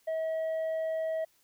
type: tone with tanh clipping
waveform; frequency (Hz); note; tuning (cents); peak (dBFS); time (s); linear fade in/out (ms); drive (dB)
triangle; 642; E5; -46; -30; 0.07-1.25; 10; 8
effects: white hiss -68 dBFS RMS until 1.43 s